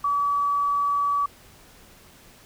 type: tone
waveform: sine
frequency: 1144 Hz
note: D6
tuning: 46 cents flat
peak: -20 dBFS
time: 0.04-1.26 s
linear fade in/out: 5 ms
effects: pink hiss -51 dBFS RMS until 2.45 s